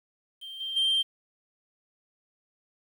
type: tone with level steps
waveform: sine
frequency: 3158 Hz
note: G7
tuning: 12 cents sharp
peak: -38 / -31 / -20 dBFS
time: 0.41-1.03 s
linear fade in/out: 20 ms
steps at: 0.6 / 0.76 s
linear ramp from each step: 10 ms
effects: tanh soft clip ceiling -20 dBFS + 9-bit